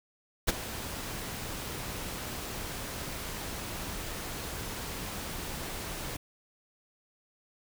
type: noise with ADSR envelope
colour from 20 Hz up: pink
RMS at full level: -24 dBFS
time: 0.47-6.17 s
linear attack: 20 ms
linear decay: 21 ms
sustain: -14 dB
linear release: 8 ms
effects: none